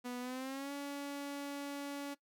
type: tone with pitch glide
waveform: sawtooth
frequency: 246.6 to 283.3 Hz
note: B3 to C#4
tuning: -2 to +38 cents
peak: -36 dBFS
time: 0.04-2.15 s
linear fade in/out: 20 ms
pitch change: +240 cents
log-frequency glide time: 0.2-0.72 s
effects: noise-tail reverb RT60 0.1 s tail -18 dB re dry